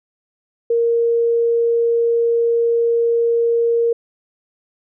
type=tone; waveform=sine; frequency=466.2 Hz; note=A#4; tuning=in tune; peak=-13 dBFS; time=0.7-3.93 s; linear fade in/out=5 ms; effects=none